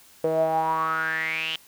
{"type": "tone with band-pass filter sweep", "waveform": "sawtooth", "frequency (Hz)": 160, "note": "D#3", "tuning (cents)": 49, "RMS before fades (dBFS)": -25, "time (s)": [0.24, 1.56], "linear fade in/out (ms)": 0, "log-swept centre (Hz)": [510, 3100], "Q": 9.5, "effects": ["white hiss -53 dBFS RMS until 1.67 s"]}